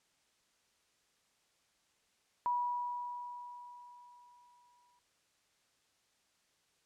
sine tone with exponential decay, 973 Hz, B5, 26 cents flat, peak -29 dBFS, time 2.46-4.99 s, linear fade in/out 0 ms, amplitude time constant 550 ms, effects white hiss -74 dBFS RMS until 6.85 s + low-pass 8000 Hz 12 dB/octave

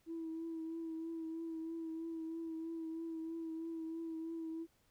sine tone with vibrato, 326.4 Hz, E4, 17 cents flat, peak -39 dBFS, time 0.06-4.67 s, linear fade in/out 50 ms, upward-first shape triangle, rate 3.1 Hz, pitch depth 31 cents each way, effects tanh soft clip ceiling -36 dBFS + pink hiss -74 dBFS RMS until 4.9 s

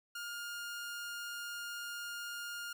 sawtooth tone, 1414 Hz, F6, 21 cents sharp, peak -37 dBFS, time 0.15-2.73 s, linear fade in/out 5 ms, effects none

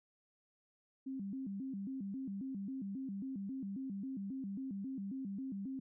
sine tone with vibrato, 229.1 Hz, A#3, 30 cents flat, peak -39 dBFS, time 1.06-5.8 s, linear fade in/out 10 ms, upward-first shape square, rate 3.7 Hz, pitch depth 260 cents each way, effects none

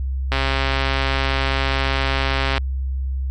click train, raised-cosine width 0.3 ms, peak -4 dBFS, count 306, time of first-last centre 0.32-2.579 s, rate 135 Hz, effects added 66 Hz sine -20 dBFS peak until 3.3 s + MP3 64 kbps

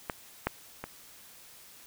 clicks, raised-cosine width 0.5 ms, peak -16 / -12 / -21 dBFS, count 3, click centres 0.098 / 0.47 / 0.84 s, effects white hiss -53 dBFS RMS until 1.86 s

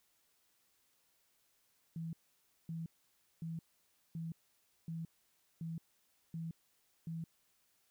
sine tone bursts, 164.1 Hz, E3, 8 cents flat, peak -39 dBFS, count 8, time 1.96-7.24 s, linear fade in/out 2 ms, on 170 ms, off 560 ms, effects white hiss -75 dBFS RMS until 7.9 s

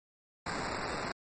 white noise with sample-and-hold, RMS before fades -36 dBFS, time 0.46-1.12 s, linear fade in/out 5 ms, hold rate 3150 Hz, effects MP3 32 kbps

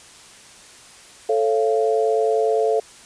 sine chord, A augmented, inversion none, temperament just, 440 / 550 / 687.5 Hz, A4 / C#5 / E#5, 0 / -14 / -27 cents, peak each -18 / -24 / -22 dBFS, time 1.29-2.8 s, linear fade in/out 5 ms, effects white hiss -45 dBFS RMS until 3.05 s + resampled to 22050 Hz

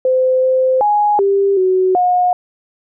sine tone with pitch steps, 515 / 518 / 832 / 395.9 / 372.8 / 721 Hz, C5 / C5 / G#5 / G4 / F#4 / F#5, -28 / -17 / +3 / +17 / +13 / -45 cents, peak -10 dBFS, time 0.05-2.33 s, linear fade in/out 2 ms, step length 380 ms, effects none

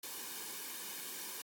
white noise with comb filter, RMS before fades -44 dBFS, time 0.03-1.42 s, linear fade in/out 5 ms, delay 1.5 ms, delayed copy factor -0.65, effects high-pass 200 Hz 12 dB/octave + AAC 64 kbps

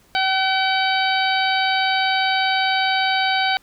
harmonic tone with a mistuned harmonic, 765 Hz, G5, 42 cents flat, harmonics 1 / 2 / 3 / 4 / 5 / 6, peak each -20 / -23 / -25 / -26 / -27 / -28 dBFS, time 0.15-3.57 s, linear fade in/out 0 ms, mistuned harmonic 2, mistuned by -18 cents, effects pink hiss -56 dBFS RMS until 3.62 s

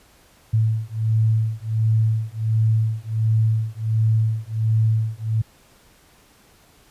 sine beating tone pair, 110 / 111.4 Hz, A2 / A2, 0 / +22 cents, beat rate 1.4 Hz, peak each -20 dBFS, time 0.53-5.42 s, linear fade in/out 10 ms, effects pink hiss -54 dBFS RMS until 6.9 s + resampled to 32000 Hz

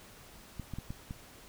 clicks, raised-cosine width 5 ms, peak -26 dBFS, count 5, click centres 0.597 / 0.737 / 0.786 / 0.905 / 1.109 s, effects pink hiss -54 dBFS RMS until 1.48 s

